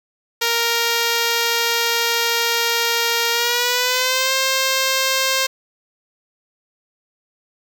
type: tone with pitch glide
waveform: 5% pulse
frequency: 466.2 to 529.4 Hz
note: A#4 to C5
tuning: 0 to +20 cents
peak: -5 dBFS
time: 0.41-5.47 s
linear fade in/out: 10 ms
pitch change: +220 cents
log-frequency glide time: 3.31-4.33 s
effects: none